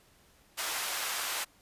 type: high-pass noise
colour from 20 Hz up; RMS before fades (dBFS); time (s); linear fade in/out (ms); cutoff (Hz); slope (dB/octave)
pink; -34; 0.57-1.45; 20; 980; 12
effects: pink hiss -63 dBFS RMS until 1.61 s + resampled to 32000 Hz